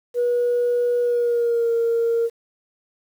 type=tone with pitch glide; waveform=sine; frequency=484.2 to 463.4 Hz; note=B4 to A#4; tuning=-34 to -10 cents; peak=-16 dBFS; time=0.14-2.3 s; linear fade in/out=50 ms; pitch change=-76 cents; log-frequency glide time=1.01-1.72 s; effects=tanh soft clip ceiling -13 dBFS + 8-bit